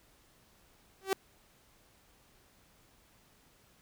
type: tone with exponential growth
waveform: sawtooth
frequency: 385.2 Hz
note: G4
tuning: 30 cents flat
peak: -20 dBFS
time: 1.01-1.13 s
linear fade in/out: 2 ms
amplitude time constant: 25 ms
effects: pink hiss -65 dBFS RMS until 3.81 s